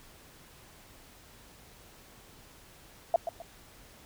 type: tone with echo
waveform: sine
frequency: 674 Hz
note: E5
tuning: 38 cents sharp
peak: -19 dBFS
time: 3.14-3.16 s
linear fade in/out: 2 ms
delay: 130 ms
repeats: 2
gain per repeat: -10 dB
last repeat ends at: 3.42 s
effects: pink hiss -55 dBFS RMS until 4.05 s